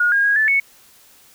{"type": "tone with pitch steps", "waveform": "sine", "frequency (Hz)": [1438, 1624, 1643, 1748, 2211], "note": ["F#6", "G#6", "G#6", "A6", "C#7"], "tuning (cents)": [-50, -39, -19, -12, -5], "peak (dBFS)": -13, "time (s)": [0, 0.6], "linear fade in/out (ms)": 5, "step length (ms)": 120, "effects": ["white hiss -50 dBFS RMS until 1.34 s"]}